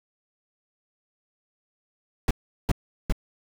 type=noise bursts; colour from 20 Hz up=brown; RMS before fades=-20 dBFS; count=3; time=2.28-3.124 s; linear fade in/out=2 ms; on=28 ms; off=380 ms; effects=none